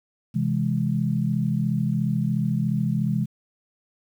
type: chord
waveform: sine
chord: C augmented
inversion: none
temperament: equal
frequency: 130.81 / 164.81 / 207.7 Hz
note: C3 / E3 / G#3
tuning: 0 / 0 / 0 cents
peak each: -25 dBFS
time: 0.34-3.26 s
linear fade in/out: 20 ms
effects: 9-bit